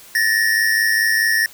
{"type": "tone pair together", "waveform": "square", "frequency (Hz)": [1760, 1864.7], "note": ["A6", "A#6"], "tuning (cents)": [0, 0], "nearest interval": "minor second", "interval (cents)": 100, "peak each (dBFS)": -18, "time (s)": [0.15, 1.46], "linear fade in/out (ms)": 2, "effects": ["white hiss -43 dBFS RMS until 1.53 s"]}